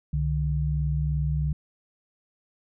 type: tone pair together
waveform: sine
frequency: 66.59 / 149.5 Hz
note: C2 / D3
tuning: +31 / +31 cents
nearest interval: octave + major second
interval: 1400 cents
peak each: -26 / -25 dBFS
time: 0.13-1.53 s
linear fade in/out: 5 ms
effects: none